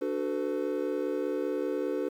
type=chord; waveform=triangle; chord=B minor seventh; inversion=first; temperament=equal with one note detuned; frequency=293.7 / 370 / 440 / 505.1 Hz; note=D4 / F#4 / A4 / B4; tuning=0 / 0 / 0 / +39 cents; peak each=-32 dBFS; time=0.01-2.09 s; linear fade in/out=10 ms; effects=10-bit